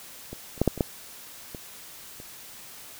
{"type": "clicks", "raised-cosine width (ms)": 2, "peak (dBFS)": [-23, -30, -7, -6, -22, -8, -23, -30], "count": 8, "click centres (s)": [0.33, 0.578, 0.616, 0.677, 0.777, 0.808, 1.548, 2.201], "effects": ["white hiss -45 dBFS RMS until 2.99 s"]}